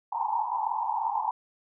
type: band-pass noise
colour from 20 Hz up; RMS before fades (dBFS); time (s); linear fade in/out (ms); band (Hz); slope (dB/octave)
white; -29; 0.12-1.31; 2; 820 to 970; 96
effects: none